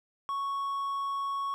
triangle tone, 1108.7 Hz, C#6, in tune, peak -28 dBFS, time 0.29-1.54 s, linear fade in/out 0 ms, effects none

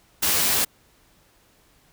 white noise with comb filter, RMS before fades -21 dBFS, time 0.22-0.65 s, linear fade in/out 10 ms, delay 13 ms, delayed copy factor +1, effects pink hiss -59 dBFS RMS until 1.92 s

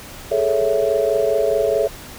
sine chord, A major seventh, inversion third, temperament equal with one note detuned, 415.3 / 440 / 557.9 / 659.3 Hz, G#4 / A4 / C#5 / E5, 0 / 0 / +11 / 0 cents, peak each -22 / -20 / -20 / -21 dBFS, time 0.31-1.88 s, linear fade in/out 10 ms, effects pink hiss -37 dBFS RMS until 2.18 s

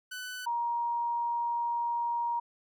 sawtooth / sine tone pair in turn, 1498 / 943.7 Hz, F#6 / A#5, +21 / +21 cents, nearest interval minor sixth, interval 800 cents, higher first, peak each -34 / -28 dBFS, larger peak second, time 0.11-0.46 / 0.46-2.4 s, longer second, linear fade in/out 10 ms, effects none

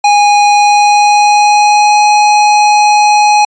square tone with pitch glide, 824 to 836 Hz, G#5 to G#5, -14 to +11 cents, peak -5 dBFS, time 0.04-3.45 s, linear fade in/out 5 ms, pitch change +25 cents, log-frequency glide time 0.48-2.03 s, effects resampled to 16000 Hz

